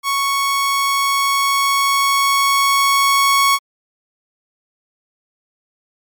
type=tone with level ramp; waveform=sawtooth; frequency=1108.7 Hz; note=C#6; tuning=in tune; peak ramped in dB=-12 to -7 dBFS; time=0.03-3.59 s; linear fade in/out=50 ms; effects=MP3 96 kbps